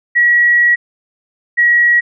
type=tone pair in turn; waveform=sine; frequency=1919 / 1912.3 Hz; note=A#6 / A#6; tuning=+50 / +44 cents; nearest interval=unison; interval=6 cents; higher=first; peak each=-7 dBFS; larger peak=neither; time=0.15-0.76 / 1.57-2.01 s; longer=first; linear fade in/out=20 ms; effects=none